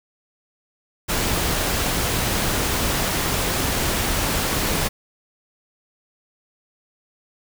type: noise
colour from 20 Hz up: pink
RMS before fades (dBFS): -22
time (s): 1.08-4.89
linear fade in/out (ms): 20
effects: none